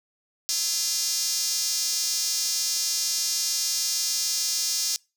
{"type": "tone with high-pass filter", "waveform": "square", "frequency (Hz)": 186.7, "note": "F#3", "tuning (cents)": 16, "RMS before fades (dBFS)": -26, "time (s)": [0.49, 4.96], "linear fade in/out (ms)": 0, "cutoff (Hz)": 5500, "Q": 3.3, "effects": ["noise-tail reverb RT60 0.3 s tail -26 dB re dry"]}